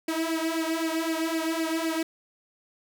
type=tone with flanger; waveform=sawtooth; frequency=324.6 Hz; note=E4; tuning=27 cents flat; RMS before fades=-28 dBFS; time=0.08-2.03 s; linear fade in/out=5 ms; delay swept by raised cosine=0.4 to 2.7 ms; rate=3.9 Hz; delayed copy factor=+0.75; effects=none